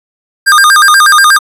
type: tone with vibrato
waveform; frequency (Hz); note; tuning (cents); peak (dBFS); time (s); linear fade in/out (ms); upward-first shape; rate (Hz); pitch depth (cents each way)
square; 1396.9; F6; 0; -3; 0.46-1.39; 20; square; 8.3; 230
effects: resampled to 32000 Hz